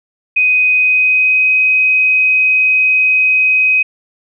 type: tone with pitch glide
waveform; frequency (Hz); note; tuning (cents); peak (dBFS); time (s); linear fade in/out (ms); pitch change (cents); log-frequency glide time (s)
sine; 2504 to 2521; D#7 to D#7; +10 to +22; -8; 0.36-3.83; 10; +12; 0.75-1.47
effects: none